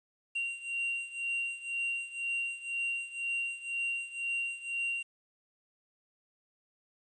triangle beating tone pair, 2760 / 2762 Hz, F7 / F7, -21 / -20 cents, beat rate 2 Hz, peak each -36 / -33 dBFS, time 0.35-5.03 s, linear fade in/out 10 ms, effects resampled to 22050 Hz + 10-bit

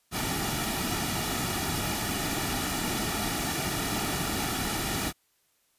pink noise with comb filter, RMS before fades -30 dBFS, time 0.11-5.13 s, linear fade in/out 50 ms, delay 1.9 ms, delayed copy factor -0.6, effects white hiss -70 dBFS RMS until 5.78 s + resampled to 32000 Hz

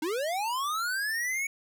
square linear sweep, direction up, 293.7 to 2250 Hz, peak -29 dBFS, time 0.02-1.47 s, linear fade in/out 5 ms, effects none

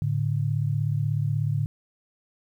sine tone pair together, 108.9 / 145.36 Hz, A2 / D3, -17 / -17 cents, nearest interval perfect fourth, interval 500 cents, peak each -25 dBFS, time 0.02-1.66 s, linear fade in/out 0 ms, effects 10-bit

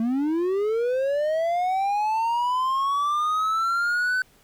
triangle linear sweep, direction up, 220 to 1522 Hz, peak -19 dBFS, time 0-4.22 s, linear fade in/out 2 ms, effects pink hiss -58 dBFS RMS until 4.43 s

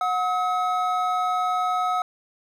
triangle tone pair together, 730 / 1279.8 Hz, F#5 / D#6, -24 / +48 cents, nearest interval minor seventh, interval 972 cents, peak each -22 dBFS, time 0.01-2.02 s, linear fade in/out 2 ms, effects none

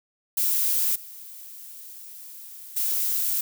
violet noise with level steps, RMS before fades -23 / -42 / -25 dBFS, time 0.37-3.41 s, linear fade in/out 5 ms, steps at 0.95 / 2.76 s, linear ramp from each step 10 ms, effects none

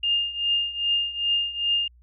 sine tone with tremolo, 2818 Hz, F7, 15 cents sharp, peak -18 dBFS, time 0.03-1.88 s, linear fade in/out 5 ms, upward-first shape triangle, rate 2.5 Hz, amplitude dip 85%, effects added 60 Hz sine -51 dBFS peak until 2.02 s

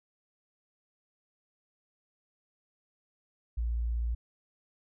sine tone, 58 Hz, A#1, 8 cents flat, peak -28 dBFS, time 3.57-4.15 s, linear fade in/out 10 ms, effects none

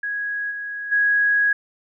sine tone with level steps, 1659 Hz, G#6, 2 cents flat, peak -23 / -27 / -15 dBFS, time 0.03-1.53 s, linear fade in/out 5 ms, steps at 0.5 / 0.91 s, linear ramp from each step 20 ms, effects none

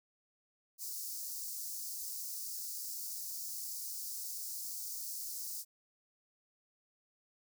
white high-pass noise, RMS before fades -42 dBFS, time 0.78-5.65 s, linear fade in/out 50 ms, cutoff 4700 Hz, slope 48 dB/octave, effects none

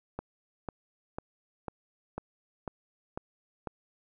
click train, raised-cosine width 1 ms, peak -21 dBFS, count 8, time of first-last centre 0.19-3.673 s, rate 2.01 Hz, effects none

